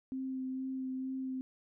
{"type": "tone with vibrato", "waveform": "sine", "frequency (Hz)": 261.6, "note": "C4", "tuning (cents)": 0, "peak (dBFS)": -35, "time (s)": [0.12, 1.41], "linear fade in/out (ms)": 0, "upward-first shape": "sine", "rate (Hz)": 2.2, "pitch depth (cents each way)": 13, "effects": []}